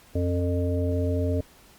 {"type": "harmonic tone with a mistuned harmonic", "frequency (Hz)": 89, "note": "F2", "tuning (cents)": 33, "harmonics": [1, 3, 5, 7], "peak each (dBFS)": [-24, -29, -31, -32], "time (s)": [0.15, 1.41], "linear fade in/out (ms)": 5, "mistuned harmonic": 7, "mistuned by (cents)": -43, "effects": ["pink hiss -54 dBFS RMS until 1.78 s", "Opus 48 kbps"]}